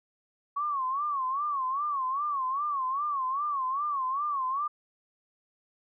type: tone with vibrato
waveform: sine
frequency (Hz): 1108.7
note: C#6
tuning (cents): 0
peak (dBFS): -27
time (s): 0.56-4.68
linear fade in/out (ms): 10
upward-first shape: sine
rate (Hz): 2.5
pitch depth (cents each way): 140
effects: none